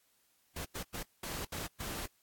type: noise bursts at uneven times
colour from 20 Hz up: pink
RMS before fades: -40 dBFS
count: 6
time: 0.56-0.65 / 0.75-0.83 / 0.94-1.03 / 1.23-1.45 / 1.52-1.67 / 1.8-2.06 s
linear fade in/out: 5 ms
effects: white hiss -72 dBFS RMS until 2.22 s + AAC 64 kbps